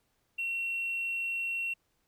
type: tone with hard clipping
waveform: sine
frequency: 2726 Hz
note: F7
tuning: 43 cents flat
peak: -31 dBFS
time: 0.38-1.74 s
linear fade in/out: 10 ms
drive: 1 dB
effects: pink hiss -75 dBFS RMS until 2.07 s